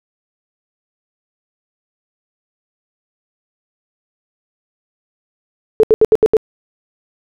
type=tone bursts; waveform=sine; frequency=437.3 Hz; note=A4; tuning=11 cents flat; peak=-5 dBFS; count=6; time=5.8-6.368 s; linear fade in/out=0 ms; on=33 ms; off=74 ms; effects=none